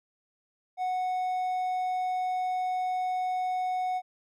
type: tone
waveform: triangle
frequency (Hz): 737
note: F#5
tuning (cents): -7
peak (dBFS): -25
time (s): 0.77-4.02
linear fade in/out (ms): 50
effects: none